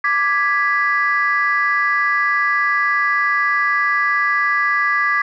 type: chord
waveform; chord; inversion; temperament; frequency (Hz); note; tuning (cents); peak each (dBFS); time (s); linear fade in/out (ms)
sine; G# diminished; second; equal; 1174.7 / 1661.2 / 1975.5; D6 / G#6 / B6; 0 / 0 / 0; -18; 0.04-5.22; 5
effects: tanh soft clip ceiling -7 dBFS